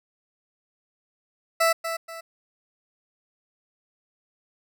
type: tone with echo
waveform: 20% pulse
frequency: 660 Hz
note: E5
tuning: 2 cents sharp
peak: -13 dBFS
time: 1.6-1.73 s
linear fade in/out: 10 ms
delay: 240 ms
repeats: 2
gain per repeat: -9 dB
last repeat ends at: 2.21 s
effects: none